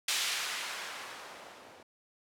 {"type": "noise with low-pass filter sweep", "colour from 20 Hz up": "violet", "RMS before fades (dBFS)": -38, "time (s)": [0.08, 1.83], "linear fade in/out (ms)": 5, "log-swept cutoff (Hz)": [3500, 440], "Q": 0.73, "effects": []}